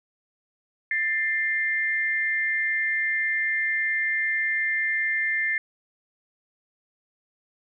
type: tone pair together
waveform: sine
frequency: 1778.7 / 2097 Hz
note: A6 / C7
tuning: +18 / +3 cents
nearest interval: minor third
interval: 285 cents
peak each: -25 dBFS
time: 0.91-5.58 s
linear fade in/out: 2 ms
effects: none